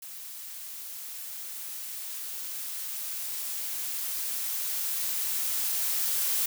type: noise with level ramp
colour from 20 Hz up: blue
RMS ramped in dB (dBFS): -42 to -27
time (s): 0.02-6.46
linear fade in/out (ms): 5
effects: none